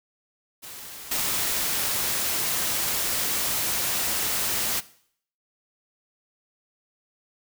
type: noise with level steps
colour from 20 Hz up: white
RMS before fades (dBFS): -40 / -26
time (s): 0.62-4.81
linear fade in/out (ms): 20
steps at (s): 1.11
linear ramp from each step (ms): 5
effects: noise-tail reverb RT60 0.6 s tail -18 dB re dry